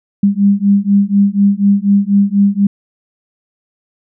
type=beating tone pair; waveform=sine; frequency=198.4 / 202.5 Hz; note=G3 / G#3; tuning=+21 / -43 cents; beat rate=4.1 Hz; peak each=-11 dBFS; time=0.23-2.67 s; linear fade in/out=5 ms; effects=none